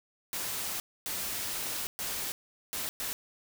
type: noise bursts at uneven times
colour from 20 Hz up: white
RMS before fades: -35 dBFS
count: 5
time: 0.33-0.8 / 1.06-1.87 / 1.99-2.32 / 2.73-2.89 / 3-3.13 s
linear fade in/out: 0 ms
effects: none